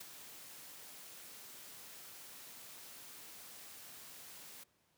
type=noise with ADSR envelope; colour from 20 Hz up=white; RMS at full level=-45 dBFS; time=0-4.64 s; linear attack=11 ms; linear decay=12 ms; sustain=-8 dB; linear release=10 ms; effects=pink hiss -75 dBFS RMS until 4.97 s + high-pass 100 Hz 12 dB/octave